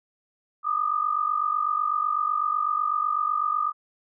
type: tone pair together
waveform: sine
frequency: 1196.5 / 1244.5 Hz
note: D6 / D#6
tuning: +32 / 0 cents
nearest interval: minor second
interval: 68 cents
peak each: -25 dBFS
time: 0.63-3.73 s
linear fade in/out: 50 ms
effects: none

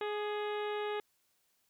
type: harmonic tone with a mistuned harmonic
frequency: 418.7 Hz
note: G#4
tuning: 14 cents sharp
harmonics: 1 / 2 / 3 / 4 / 5 / 6 / 7 / 8 / 9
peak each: -35 / -41 / -45 / -47 / -49 / -51 / -52 / -53 / -54 dBFS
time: 0.01-1 s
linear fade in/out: 2 ms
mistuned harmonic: 3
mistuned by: -28 cents
effects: white hiss -75 dBFS RMS until 1.69 s

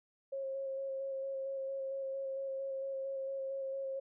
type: tone with vibrato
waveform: sine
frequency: 540 Hz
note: C#5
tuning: 45 cents flat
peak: -36 dBFS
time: 0.32-4 s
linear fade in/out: 10 ms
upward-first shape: square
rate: 4.4 Hz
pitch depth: 13 cents each way
effects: none

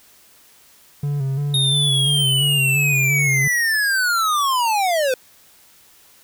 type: tone with vibrato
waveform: triangle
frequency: 139.6 Hz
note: C#3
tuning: 13 cents sharp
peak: -17 dBFS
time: 1.03-3.48 s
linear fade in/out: 5 ms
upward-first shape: square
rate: 2.9 Hz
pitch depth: 55 cents each way
type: linear sweep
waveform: square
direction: down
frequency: 3729 to 493.9 Hz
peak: -17 dBFS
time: 1.54-5.14 s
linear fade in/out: 2 ms
effects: white hiss -51 dBFS RMS until 6.23 s

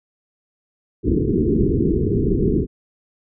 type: low-pass noise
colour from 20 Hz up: white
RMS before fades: -18 dBFS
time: 1.03-2.67 s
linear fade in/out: 50 ms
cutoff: 430 Hz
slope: 96 dB/octave
effects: none

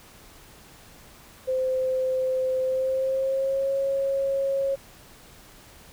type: tone with pitch glide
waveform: sine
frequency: 518 to 546.3 Hz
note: C5 to C#5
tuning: -17 to -25 cents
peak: -22 dBFS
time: 1.47-4.76 s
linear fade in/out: 20 ms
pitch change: +92 cents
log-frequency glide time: 2.62-3.73 s
effects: pink hiss -50 dBFS RMS until 5.92 s

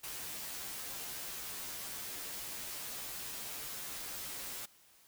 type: noise with comb filter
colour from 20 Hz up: white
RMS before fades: -43 dBFS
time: 0.03-4.66 s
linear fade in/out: 10 ms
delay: 12 ms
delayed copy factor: -1
effects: white hiss -64 dBFS RMS until 5.07 s

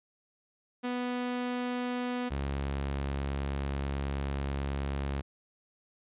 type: tone pair in turn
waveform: sawtooth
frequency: 246.9 / 69.28 Hz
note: B3 / C#2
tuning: 0 / 0 cents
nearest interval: octave + minor seventh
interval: 2200 cents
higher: first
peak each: -27 dBFS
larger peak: neither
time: 0.83-2.3 / 2.3-5.22 s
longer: second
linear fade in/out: 20 ms
effects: resampled to 8000 Hz

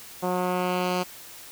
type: tone with low-pass filter sweep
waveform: 10% pulse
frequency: 180.9 Hz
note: F#3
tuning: 39 cents flat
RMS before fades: -26 dBFS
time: 0.22-1.04 s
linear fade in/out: 20 ms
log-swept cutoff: 1000 to 5900 Hz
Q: 0.97
effects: white hiss -44 dBFS RMS until 1.51 s

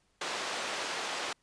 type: band-pass noise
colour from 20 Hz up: pink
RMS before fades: -36 dBFS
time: 0.21-1.33 s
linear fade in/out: 5 ms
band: 550 to 5800 Hz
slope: 12 dB/octave
effects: pink hiss -72 dBFS RMS until 1.42 s + resampled to 22050 Hz

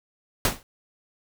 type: noise with exponential decay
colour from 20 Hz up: pink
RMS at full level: -17 dBFS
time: 0.45-0.63 s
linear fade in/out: 1 ms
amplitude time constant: 37 ms
effects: none

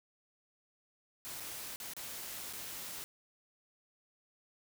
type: noise with dropouts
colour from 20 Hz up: white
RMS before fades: -44 dBFS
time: 1.25-3.04 s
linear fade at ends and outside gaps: 0 ms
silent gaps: 1.4-1.404 / 1.76-1.801 / 1.935-1.966 / 2.528-2.534 s
effects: none

